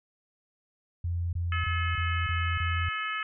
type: tone bursts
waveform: sine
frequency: 86.3 Hz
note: F2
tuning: 20 cents flat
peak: -27 dBFS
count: 6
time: 1.04-2.89 s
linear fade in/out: 5 ms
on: 290 ms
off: 22 ms
type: harmonic tone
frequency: 429.2 Hz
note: A4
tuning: 43 cents flat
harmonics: 3 / 4 / 5 / 6 / 7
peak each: -33 / -35 / -37 / -39 / -40 dBFS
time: 1.52-3.23 s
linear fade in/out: 2 ms
effects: none